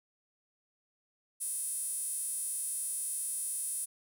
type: tone with high-pass filter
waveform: sawtooth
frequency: 523 Hz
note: C5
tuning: 1 cent flat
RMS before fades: -36 dBFS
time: 1.4-3.86 s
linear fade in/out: 20 ms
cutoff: 9800 Hz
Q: 9.7
effects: none